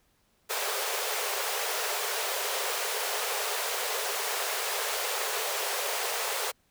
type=high-pass noise; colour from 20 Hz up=pink; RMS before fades=-31 dBFS; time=0.49-6.52 s; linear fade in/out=20 ms; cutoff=400 Hz; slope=96 dB/octave; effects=pink hiss -69 dBFS RMS until 6.7 s